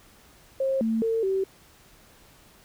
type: tone with pitch steps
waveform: sine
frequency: 535 / 224 / 451.6 / 384.4 Hz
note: C5 / A3 / A4 / G4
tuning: +38 / +31 / +45 / -34 cents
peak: -22 dBFS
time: 0.6-1.44 s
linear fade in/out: 5 ms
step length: 210 ms
effects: pink hiss -55 dBFS RMS until 2.64 s